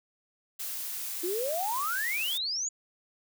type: noise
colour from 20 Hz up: blue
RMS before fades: -36 dBFS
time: 0.59-2.38 s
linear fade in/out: 10 ms
type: exponential sweep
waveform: sine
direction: up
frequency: 334.5 to 7040 Hz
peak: -29 dBFS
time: 1.23-2.69 s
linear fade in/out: 10 ms
effects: none